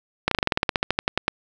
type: slowing click train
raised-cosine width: 0.3 ms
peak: -3 dBFS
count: 17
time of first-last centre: 0.28-1.281 s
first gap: 33 ms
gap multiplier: 1.08
effects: none